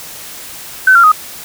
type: tone with pitch steps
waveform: sine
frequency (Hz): 1522 / 1379.6 / 1250.6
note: F#6 / F6 / D#6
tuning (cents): +48 / -22 / +8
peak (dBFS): -3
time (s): 0.87-1.119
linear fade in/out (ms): 5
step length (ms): 83
effects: white hiss -30 dBFS RMS until 1.44 s